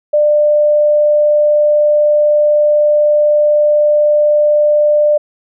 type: tone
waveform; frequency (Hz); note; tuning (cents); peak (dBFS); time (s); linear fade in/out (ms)
sine; 596; D5; +25; -7; 0.13-5.18; 10
effects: none

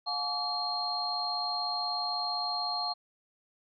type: tone cluster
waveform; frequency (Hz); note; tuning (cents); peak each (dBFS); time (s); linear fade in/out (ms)
sine; 717 / 853 / 1144 / 4219; F5 / G#5 / D6 / C8; +45 / +46 / -46 / +14; -36 / -38 / -39 / -32; 0.06-2.94; 20
effects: none

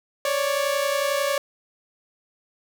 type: tone pair together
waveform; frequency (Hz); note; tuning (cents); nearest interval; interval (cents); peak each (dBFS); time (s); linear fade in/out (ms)
sawtooth; 551.9 / 583; C#5 / D5; -8 / -13; minor second; 95; -20 / -21; 0.25-1.38; 2
effects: none

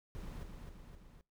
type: noise with echo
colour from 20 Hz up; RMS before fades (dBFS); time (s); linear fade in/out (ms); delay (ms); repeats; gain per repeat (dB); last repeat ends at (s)
brown; -45; 0.15-0.43; 0; 260; 3; -4; 1.21
effects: noise-tail reverb RT60 0.3 s tail -25 dB re dry

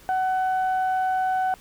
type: tone pair together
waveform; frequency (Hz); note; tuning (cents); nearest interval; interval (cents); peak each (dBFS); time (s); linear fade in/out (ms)
sine; 750 / 1500; F#5 / F#6; +23 / +23; octave; 1200; -20 / -31; 0.09-1.54; 0
effects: tanh soft clip ceiling -15 dBFS + pink hiss -51 dBFS RMS until 1.6 s

